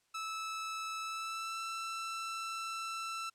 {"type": "tone with pitch glide", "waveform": "sawtooth", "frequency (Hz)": [1308, 1333.2], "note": ["E6", "E6"], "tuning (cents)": [-14, 19], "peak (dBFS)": -34, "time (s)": [0.14, 3.3], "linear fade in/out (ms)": 10, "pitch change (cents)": 33, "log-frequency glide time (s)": [1, 1.61], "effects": ["white hiss -75 dBFS RMS until 3.34 s", "low-pass 9000 Hz 12 dB/octave"]}